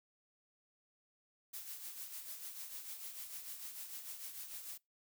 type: noise with tremolo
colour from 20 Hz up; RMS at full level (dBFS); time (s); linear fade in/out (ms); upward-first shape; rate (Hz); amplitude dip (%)
blue; -45; 1.53-4.78; 10; triangle; 6.7; 60
effects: noise-tail reverb RT60 0.2 s tail -24 dB re dry